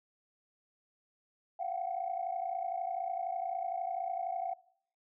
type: tone cluster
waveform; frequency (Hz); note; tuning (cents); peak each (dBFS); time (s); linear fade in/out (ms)
sine; 690 / 743 / 774; F5 / F#5 / G5; -21 / +7 / -22; -37 / -37 / -39; 1.59-4.54; 10
effects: noise-tail reverb RT60 0.6 s tail -19 dB re dry + tanh soft clip ceiling -25 dBFS